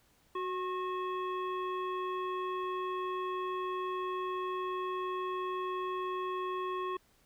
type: harmonic tone with a mistuned harmonic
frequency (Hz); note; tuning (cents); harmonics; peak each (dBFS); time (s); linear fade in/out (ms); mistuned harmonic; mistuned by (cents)
369.8; F#4; -1; 1 / 3 / 5 / 7 / 9; -36 / -36 / -50 / -51 / -53; 0.35-6.97; 5; 3; -41
effects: pink hiss -68 dBFS RMS until 7.25 s